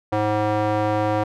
square tone with band-pass filter, 106.2 Hz, G#2, 39 cents sharp, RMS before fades -21 dBFS, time 0.12-1.24 s, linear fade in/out 10 ms, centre 680 Hz, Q 1.3, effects none

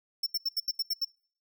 square tone bursts, 5400 Hz, E8, 41 cents sharp, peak -27 dBFS, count 8, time 0.23-1.048 s, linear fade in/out 5 ms, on 34 ms, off 78 ms, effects noise-tail reverb RT60 0.5 s tail -26 dB re dry

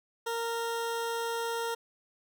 20% pulse tone, 463 Hz, A#4, 12 cents flat, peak -26 dBFS, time 0.26-1.75 s, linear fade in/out 10 ms, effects none

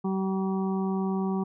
harmonic tone, 191.2 Hz, G3, 43 cents flat, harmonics 1 / 2 / 4 / 5 / 6, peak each -26 / -32 / -38 / -40 / -42 dBFS, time 0.04-1.44 s, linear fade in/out 10 ms, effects none

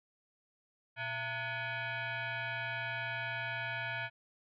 sine tone with frequency modulation, 120 Hz, B2, 49 cents flat, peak -35 dBFS, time 0.96-4.1 s, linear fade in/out 50 ms, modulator 792 Hz, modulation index 3.1, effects none

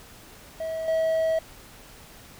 triangle tone with level steps, 645 Hz, E5, 38 cents flat, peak -26 / -19 dBFS, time 0.6-1.39 s, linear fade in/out 5 ms, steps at 0.88 s, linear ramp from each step 2 ms, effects pink hiss -48 dBFS RMS until 2.39 s

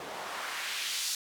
white noise with band-pass filter sweep, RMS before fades -36 dBFS, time 0-1.15 s, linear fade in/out 2 ms, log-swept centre 510 to 5500 Hz, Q 1.1, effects none

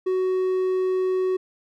triangle tone, 372.4 Hz, F#4, 11 cents sharp, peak -18 dBFS, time 0.06-1.37 s, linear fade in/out 10 ms, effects none

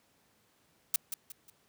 blue noise with echo, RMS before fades -27 dBFS, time 0.94-0.96 s, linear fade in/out 2 ms, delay 180 ms, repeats 3, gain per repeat -9 dB, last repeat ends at 1.5 s, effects pink hiss -69 dBFS RMS until 1.68 s + high-pass 100 Hz 12 dB/octave

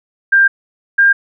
sine tone pair in turn, 1590 / 1602.9 Hz, G6 / G6, +24 / +38 cents, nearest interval unison, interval 14 cents, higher second, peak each -6 dBFS, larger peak neither, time 0.32-0.48 / 0.98-1.13 s, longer first, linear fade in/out 10 ms, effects none

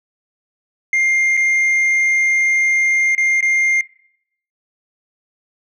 sine tone with dropouts, 2111 Hz, C7, 15 cents sharp, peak -10 dBFS, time 0.93-3.81 s, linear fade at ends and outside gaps 2 ms, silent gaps 1.369-1.374 / 3.15-3.179 / 3.407-3.426 s, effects noise-tail reverb RT60 0.7 s tail -21 dB re dry + tanh soft clip ceiling -12 dBFS

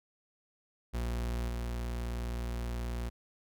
40% pulse tone with level steps, 59 Hz, A#1, 22 cents sharp, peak -31 / -33 dBFS, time 0.93-3.1 s, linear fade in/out 20 ms, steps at 1.48 s, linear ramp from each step 10 ms, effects none

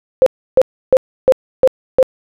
sine tone bursts, 520 Hz, C5, 11 cents flat, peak -4 dBFS, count 6, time 0.22-2.028 s, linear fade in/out 0 ms, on 43 ms, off 310 ms, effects none

